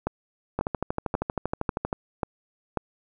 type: two click trains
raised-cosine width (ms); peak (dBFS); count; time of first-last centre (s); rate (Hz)
1; -12 / -11; 18 / 6; 0.59-1.929 / 0.07-2.773; 12.7 / 1.85
effects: none